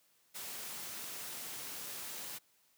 white noise, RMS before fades -44 dBFS, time 0.34-2.39 s, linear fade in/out 20 ms, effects white hiss -71 dBFS RMS until 2.77 s + high-pass 100 Hz 12 dB/octave

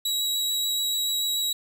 sawtooth tone with vibrato, 3874 Hz, B7, 34 cents flat, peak -21 dBFS, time 0.05-1.53 s, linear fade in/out 5 ms, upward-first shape sine, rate 6.9 Hz, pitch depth 12 cents each way, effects 10-bit

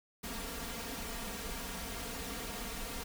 pink noise with comb filter, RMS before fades -41 dBFS, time 0.23-3.04 s, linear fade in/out 10 ms, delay 4.3 ms, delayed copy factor +0.7, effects none

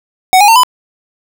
square tone with pitch steps, 746 / 823 / 907.9 / 1001.6 Hz, F#5 / G#5 / A#5 / B5, +14 / -16 / -46 / +24 cents, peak -4 dBFS, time 0.33-0.634 s, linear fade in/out 0 ms, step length 76 ms, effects none

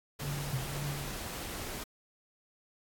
pink noise, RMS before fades -40 dBFS, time 0.19-1.84 s, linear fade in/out 10 ms
sine tone with tremolo, 142.8 Hz, D3, 48 cents flat, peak -33 dBFS, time 0.21-1.15 s, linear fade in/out 10 ms, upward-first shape triangle, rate 1.9 Hz, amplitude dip 95%
sine tone with exponential decay, 130 Hz, C3, 11 cents flat, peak -27 dBFS, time 0.53-0.81 s, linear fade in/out 5 ms, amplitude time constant 59 ms
effects AAC 64 kbps

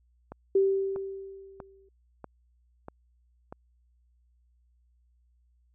click train, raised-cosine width 1 ms, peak -26 dBFS, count 6, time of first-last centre 0.32-3.525 s, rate 1.56 Hz
sine tone with exponential decay, 389 Hz, G4, 13 cents flat, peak -18 dBFS, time 0.55-1.89 s, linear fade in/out 5 ms, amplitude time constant 290 ms
effects added 60 Hz sine -63 dBFS peak until 5.74 s

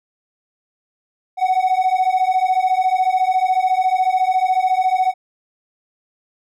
triangle beating tone pair, 740 / 754 Hz, F#5 / F#5, 0 / +32 cents, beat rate 14 Hz, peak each -14 dBFS, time 1.37-5.14 s, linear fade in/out 50 ms, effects tanh soft clip ceiling -9 dBFS

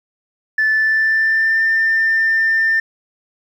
sine tone with pitch glide, 1749 to 1795.1 Hz, A6 to A6, -11 to +34 cents, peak -11 dBFS, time 0.58-2.8 s, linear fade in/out 5 ms, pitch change +45 cents, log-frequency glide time 0.68-1.64 s, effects tanh soft clip ceiling -9 dBFS + 8-bit

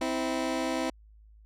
20% pulse tone pair together, 260 / 325.6 Hz, C4 / E4, -11 / -21 cents, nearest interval major third, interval 390 cents, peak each -26 dBFS, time 0.01-0.9 s, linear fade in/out 5 ms, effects added 53 Hz sine -52 dBFS peak until 1.45 s + low-pass 9000 Hz 12 dB/octave

